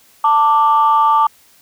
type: tone pair together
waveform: sine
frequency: 888.4 / 1174.7 Hz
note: A5 / D6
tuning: +16 / 0 cents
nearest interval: perfect fourth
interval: 484 cents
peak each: -11 / -11 dBFS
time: 0.24-1.27 s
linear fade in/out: 5 ms
effects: tanh soft clip ceiling -3 dBFS + white hiss -50 dBFS RMS until 1.61 s